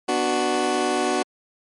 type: chord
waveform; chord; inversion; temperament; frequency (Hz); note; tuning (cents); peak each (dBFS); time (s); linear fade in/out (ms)
20% pulse; B minor; none; just; 246.9 / 296.3 / 370.4; B3 / D4 / F#4; 0 / +15 / +2; -22 / -21 / -18; 0.08-1.23; 10
effects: MP3 48 kbps